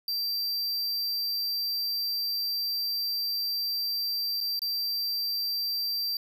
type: tone with dropouts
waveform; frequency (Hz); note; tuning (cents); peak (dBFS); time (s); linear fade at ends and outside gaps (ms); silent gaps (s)
square; 4699; D8; 0; -28; 0.08-6.17; 2; 4.405-4.41 / 4.593-4.618
effects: none